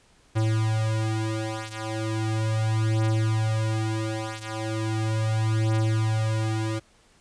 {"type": "beating tone pair", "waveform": "square", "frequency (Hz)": [110, 110.37], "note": ["A2", "A2"], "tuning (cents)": [0, 6], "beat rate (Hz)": 0.37, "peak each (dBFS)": [-26, -28], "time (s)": [0.35, 6.8], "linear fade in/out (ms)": 20, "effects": ["pink hiss -59 dBFS RMS until 7.2 s", "resampled to 22050 Hz"]}